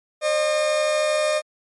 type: tone pair together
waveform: 40% pulse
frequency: 536 / 608.8 Hz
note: C5 / D#5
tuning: +42 / -38 cents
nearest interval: major second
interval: 220 cents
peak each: -27 / -18 dBFS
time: 0.21-1.42 s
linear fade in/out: 50 ms
effects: MP3 48 kbps